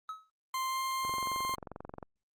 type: tone with exponential decay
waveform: triangle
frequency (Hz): 1283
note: E6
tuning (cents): -47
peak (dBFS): -32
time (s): 0.09-0.3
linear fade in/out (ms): 1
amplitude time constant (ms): 45
type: tone with pitch glide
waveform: 40% pulse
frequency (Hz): 1047 to 1054.9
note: C6 to C6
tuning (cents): +1 to +14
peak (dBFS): -31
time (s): 0.54-1.55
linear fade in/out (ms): 2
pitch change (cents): +13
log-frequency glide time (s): 0.68-0.8
type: click train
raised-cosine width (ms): 1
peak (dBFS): -28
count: 23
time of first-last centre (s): 1.05-2.028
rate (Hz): 22.5
effects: Opus 24 kbps